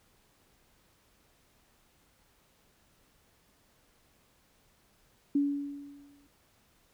sine tone with exponential decay, 284.4 Hz, C#4, 45 cents sharp, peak -22 dBFS, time 5.35-6.27 s, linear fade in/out 5 ms, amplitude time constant 200 ms, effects pink hiss -67 dBFS RMS until 6.93 s

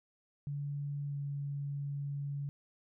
sine tone with pitch glide, 143.3 to 141.9 Hz, D3 to C#3, -42 to +41 cents, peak -35 dBFS, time 0.47-2.49 s, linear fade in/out 0 ms, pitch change -17 cents, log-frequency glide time 1.07-1.15 s, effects none

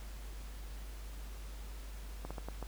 slowing click train, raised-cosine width 1 ms, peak -28 dBFS, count 5, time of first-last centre 2.25-2.627 s, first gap 56 ms, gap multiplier 1.36, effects added 50 Hz sine -43 dBFS peak until 2.67 s + pink hiss -55 dBFS RMS until 2.67 s

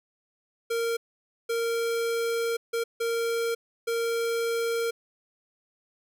square tone bursts at uneven times, 462.8 Hz, A#4, 13 cents flat, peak -26 dBFS, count 5, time 0.7-0.97 / 1.49-2.57 / 2.73-2.84 / 3-3.55 / 3.87-4.91 s, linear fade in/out 10 ms, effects none

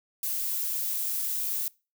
violet noise, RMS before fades -30 dBFS, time 0.23-1.68 s, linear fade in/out 2 ms, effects noise-tail reverb RT60 0.3 s tail -23 dB re dry

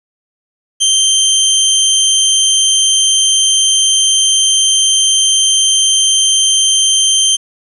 20% pulse tone, 3136 Hz, G7, in tune, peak -3 dBFS, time 0.8-7.37 s, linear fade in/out 20 ms, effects resampled to 24000 Hz + 7-bit

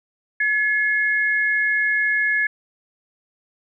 sine tone pair together, 1704 / 2158 Hz, G#6 / C#7, +44 / -47 cents, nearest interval major third, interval 409 cents, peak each -18 / -23 dBFS, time 0.4-2.47 s, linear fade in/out 5 ms, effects none

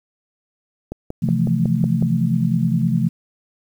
click train, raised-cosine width 2 ms, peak -14 dBFS, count 7, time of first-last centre 0.92-2.025 s, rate 5.43 Hz
sine chord, F major seventh, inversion second, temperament equal, 130.81 / 164.81 / 174.61 / 220 Hz, C3 / E3 / F3 / A3, 0 / 0 / 0 / 0 cents, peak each -21 dBFS, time 1.22-3.09 s, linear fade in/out 10 ms
effects 8-bit

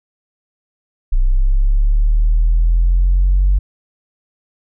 sine linear sweep, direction up, 30.78 to 48 Hz, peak -8 dBFS, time 1.12-3.59 s, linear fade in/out 10 ms, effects tanh soft clip ceiling -6 dBFS

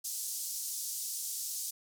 pink band-pass noise, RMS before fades -38 dBFS, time 0.04-1.71 s, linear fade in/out 10 ms, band 5500 to 15000 Hz, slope 24 dB/octave, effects none

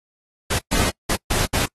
pink noise bursts at uneven times, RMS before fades -21 dBFS, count 5, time 0.5-0.59 / 0.71-0.9 / 1.09-1.16 / 1.3-1.46 / 1.53-1.66 s, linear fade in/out 10 ms, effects noise-tail reverb RT60 0.1 s tail -26 dB re dry + AAC 32 kbps

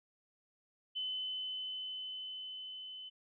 sine tone with level ramp, 3031 Hz, F#7, 41 cents sharp, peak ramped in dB -35 to -45 dBFS, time 0.95-3.1 s, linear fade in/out 20 ms, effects none

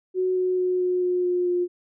sine tone with pitch steps, 370 / 367.4 / 364.9 / 362.4 / 359.9 / 357.4 / 354.9 Hz, F#4 / F#4 / F#4 / F#4 / F#4 / F4 / F4, 0 / -12 / -24 / -36 / -48 / +40 / +28 cents, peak -20 dBFS, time 0.14-1.68 s, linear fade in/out 50 ms, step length 220 ms, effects none

